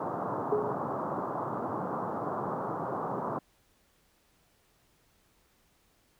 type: band-pass noise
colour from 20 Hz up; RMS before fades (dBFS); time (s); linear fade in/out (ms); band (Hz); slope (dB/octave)
white; -34; 0-3.39; 5; 110 to 1200; 48
type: tone with exponential decay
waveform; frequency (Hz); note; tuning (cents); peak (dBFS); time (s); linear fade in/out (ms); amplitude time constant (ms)
sine; 419.8; G#4; +19; -22; 0.52-0.97; 5; 96
effects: pink hiss -68 dBFS RMS until 6.19 s